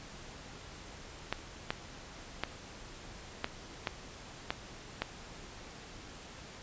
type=clicks; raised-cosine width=0.3 ms; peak=-15 dBFS; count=7; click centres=1.326 / 1.705 / 2.436 / 3.444 / 3.872 / 4.505 / 5.02 s; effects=pink hiss -49 dBFS RMS until 6.62 s + resampled to 16000 Hz